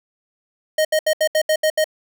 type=tone bursts; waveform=square; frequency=622.3 Hz; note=D#5; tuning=in tune; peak=-15 dBFS; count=8; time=0.78-1.843 s; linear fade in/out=5 ms; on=69 ms; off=73 ms; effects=none